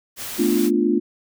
white noise, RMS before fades -31 dBFS, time 0.16-0.71 s, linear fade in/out 50 ms
sine chord, B half-diminished seventh, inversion third, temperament equal, 220 / 246.9 / 293.7 / 349.2 Hz, A3 / B3 / D4 / F4, 0 / 0 / 0 / 0 cents, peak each -22 / -23 / -21 / -20 dBFS, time 0.38-1 s, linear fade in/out 20 ms
effects none

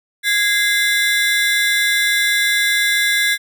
30% pulse ring-modulated tone, 1864.7 Hz, A#6, in tune, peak -8 dBFS, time 0.23-3.38 s, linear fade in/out 50 ms, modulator 214 Hz, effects none

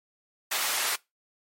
pink high-pass noise, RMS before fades -28 dBFS, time 0.51-0.96 s, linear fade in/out 10 ms, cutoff 1000 Hz, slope 12 dB/octave, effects noise-tail reverb RT60 0.2 s tail -22 dB re dry + MP3 64 kbps

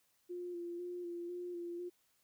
sine tone with vibrato, 349.9 Hz, F4, 3 cents sharp, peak -40 dBFS, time 0.29-1.9 s, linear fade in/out 20 ms, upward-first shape square, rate 2 Hz, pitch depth 23 cents each way, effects white hiss -75 dBFS RMS until 2.23 s

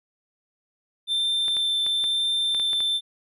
triangle tone with vibrato, 3563 Hz, A7, 21 cents sharp, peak -20 dBFS, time 1.07-3.01 s, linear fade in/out 50 ms, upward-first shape triangle, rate 1 Hz, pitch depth 8 cents each way
clicks, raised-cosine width 0.3 ms, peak -21 dBFS, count 8, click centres 1.482 / 1.568 / 1.865 / 2.041 / 2.547 / 2.598 / 2.732 / 2.805 s
effects none

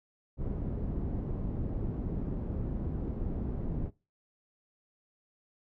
pink low-pass noise, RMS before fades -34 dBFS, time 0.37-3.91 s, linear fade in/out 50 ms, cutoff 310 Hz, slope 12 dB/octave, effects noise-tail reverb RT60 0.3 s tail -22 dB re dry

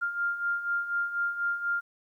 sine beating tone pair, 1396.9 / 1401 Hz, F6 / F6, 0 / +5 cents, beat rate 4.1 Hz, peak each -34 / -28 dBFS, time 0.01-1.81 s, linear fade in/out 20 ms, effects 11-bit

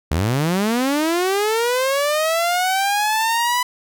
sawtooth linear sweep, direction up, 69.3 to 998 Hz, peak -13 dBFS, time 0.11-3.63 s, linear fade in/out 5 ms, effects none

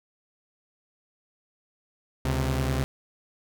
sawtooth tone pair together, 70.36 / 130.81 Hz, C#2 / C3, +26 / 0 cents, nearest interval major seventh, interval 1074 cents, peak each -23 dBFS, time 2.25-2.84 s, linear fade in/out 0 ms, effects none

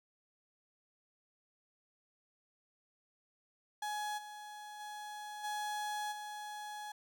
35% pulse tone with level steps, 840 Hz, G#5, 19 cents sharp, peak -35 / -45 / -42 / -35 / -41 dBFS, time 3.82-6.92 s, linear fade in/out 5 ms, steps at 4.17 / 4.79 / 5.43 / 6.11 s, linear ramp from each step 20 ms, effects none

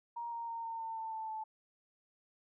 sine tone with pitch steps, 940 / 930.3 / 920.7 / 911.1 / 901.7 / 892.4 / 883.2 / 874 Hz, A#5 / A#5 / A#5 / A#5 / A5 / A5 / A5 / A5, +14 / -4 / -22 / -40 / +42 / +24 / +6 / -12 cents, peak -38 dBFS, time 0.16-1.44 s, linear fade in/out 10 ms, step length 160 ms, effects none

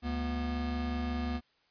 square tone pair together, 72 / 241.5 Hz, D2 / B3, -34 / -39 cents, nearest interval octave + major sixth, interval 2095 cents, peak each -35 / -35 dBFS, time 0.02-1.41 s, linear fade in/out 50 ms, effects white hiss -70 dBFS RMS until 1.7 s + resampled to 11025 Hz

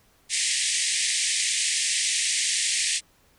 white band-pass noise, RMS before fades -25 dBFS, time 0.29-3.01 s, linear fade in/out 50 ms, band 1800 to 9500 Hz, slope 96 dB/octave, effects pink hiss -61 dBFS RMS until 3.38 s

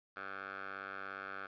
10% pulse tone with band-pass filter, 97.2 Hz, G2, 14 cents flat, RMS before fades -45 dBFS, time 0.16-1.47 s, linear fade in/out 10 ms, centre 1400 Hz, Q 3.1, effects resampled to 11025 Hz + 11-bit

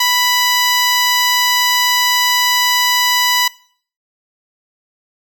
10% pulse tone, 987.8 Hz, B5, in tune, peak -3 dBFS, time 0-3.48 s, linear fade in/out 5 ms, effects noise-tail reverb RT60 0.5 s tail -21 dB re dry

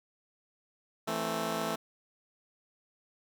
10% pulse chord, A minor, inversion second, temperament just, 165 / 220 / 264 Hz, E3 / A3 / C4, +2 / 0 / +16 cents, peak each -29 / -26 / -31 dBFS, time 1.07-1.76 s, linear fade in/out 10 ms, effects none

